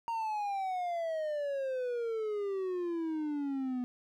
triangle exponential sweep, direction down, 932.3 to 245.6 Hz, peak -30 dBFS, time 0.08-3.84 s, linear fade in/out 0 ms, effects none

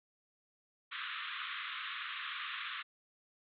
pink band-pass noise, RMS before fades -42 dBFS, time 0.91-2.83 s, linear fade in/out 20 ms, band 1100 to 3800 Hz, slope 96 dB/octave, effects none

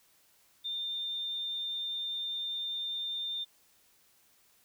sine tone, 3605 Hz, A7, 41 cents sharp, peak -33 dBFS, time 0.64-3.45 s, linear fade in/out 20 ms, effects white hiss -66 dBFS RMS until 4.64 s

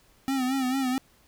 square tone with vibrato, 261.6 Hz, C4, in tune, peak -25 dBFS, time 0.28-0.98 s, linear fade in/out 0 ms, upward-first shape sine, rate 4.5 Hz, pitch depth 72 cents each way, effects pink hiss -61 dBFS RMS until 1.27 s

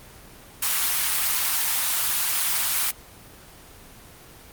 white high-pass noise, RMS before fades -23 dBFS, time 0.62-2.91 s, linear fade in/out 5 ms, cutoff 820 Hz, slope 24 dB/octave, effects pink hiss -46 dBFS RMS until 4.52 s + Opus 24 kbps

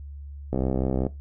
click train, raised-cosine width 2 ms, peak -12 dBFS, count 36, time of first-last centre 0.53-1.066 s, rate 65.3 Hz, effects noise-tail reverb RT60 0.2 s tail -17 dB re dry + added 71 Hz sine -36 dBFS peak until 1.2 s

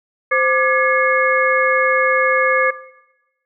sine tone cluster, 520 / 1188 / 1686 / 2165 Hz, C5 / D6 / G#6 / C#7, -11 / +20 / +26 / -41 cents, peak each -18 dBFS, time 0.31-2.71 s, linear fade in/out 10 ms, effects noise-tail reverb RT60 1.0 s tail -18 dB re dry

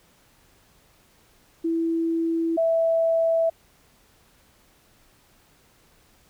sine tone pair in turn, 330 / 658.1 Hz, E4 / E5, +2 / -3 cents, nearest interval octave, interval 1195 cents, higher second, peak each -21 / -18 dBFS, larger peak second, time 1.64-2.57 / 2.57-3.5 s, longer neither, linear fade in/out 10 ms, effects pink hiss -59 dBFS RMS until 6.29 s

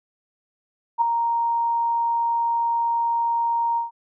sine tone with ADSR envelope, 932.3 Hz, A#5, in tune, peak -13 dBFS, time 0.98-3.91 s, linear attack 34 ms, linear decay 8 ms, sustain -6 dB, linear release 140 ms, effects none

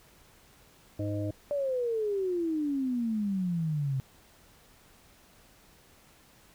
harmonic tone, 103.1 Hz, G#2, 12 cents flat, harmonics 1 / 3 / 5 / 6, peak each -32 / -34 / -42 / -38 dBFS, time 0.99-1.31 s, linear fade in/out 5 ms
sine exponential sweep, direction down, 587.3 to 130 Hz, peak -27 dBFS, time 1.51-4 s, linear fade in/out 0 ms
effects pink hiss -59 dBFS RMS until 6.54 s

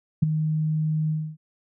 sine tone with ADSR envelope, 155.56 Hz, D#3, in tune, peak -11 dBFS, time 0.22-1.37 s, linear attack 11 ms, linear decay 10 ms, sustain -10 dB, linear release 270 ms, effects none

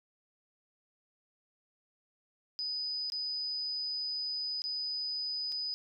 sine tone with dropouts, 4986 Hz, D#8, 3 cents sharp, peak -33 dBFS, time 2.59-5.74 s, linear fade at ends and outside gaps 0 ms, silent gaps 3.1-3.121 / 4.619-4.64 / 5.52-5.523 s, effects none

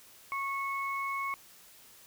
sine tone pair together, 1100 / 2200 Hz, C#6 / C#7, -14 / -14 cents, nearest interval octave, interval 1200 cents, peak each -33 / -36 dBFS, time 0.32-1.34 s, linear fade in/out 0 ms, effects white hiss -56 dBFS RMS until 2.06 s

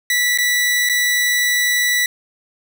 sawtooth tone with dropouts, 1962 Hz, B6, 12 cents flat, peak -11 dBFS, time 0.1-2.06 s, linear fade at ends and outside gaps 2 ms, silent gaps 0.376-0.385 / 0.89-0.896 s, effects none

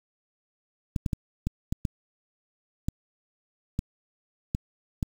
clicks, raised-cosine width 5 ms, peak -14 dBFS, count 10, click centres 0.962 / 1.062 / 1.132 / 1.47 / 1.725 / 1.852 / 2.885 / 3.791 / 4.549 / 5.028 s, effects 7-bit

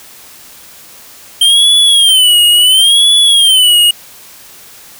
square tone with vibrato, 3136 Hz, G7, in tune, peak -5 dBFS, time 1.41-3.91 s, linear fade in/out 5 ms, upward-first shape sine, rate 0.72 Hz, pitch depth 150 cents each way, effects white hiss -36 dBFS RMS until 4.99 s

